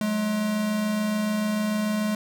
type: tone pair together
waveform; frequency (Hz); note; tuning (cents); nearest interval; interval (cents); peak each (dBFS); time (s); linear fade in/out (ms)
square; 185.53 / 212.4; F#3 / G#3; +5 / +39; major second; 234; -35 / -24; 0.01-2.15; 2
effects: none